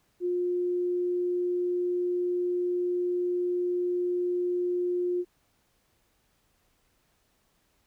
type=tone; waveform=sine; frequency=355.8 Hz; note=F4; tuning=32 cents sharp; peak=-25 dBFS; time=0.2-5.25 s; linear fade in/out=50 ms; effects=pink hiss -70 dBFS RMS until 7.86 s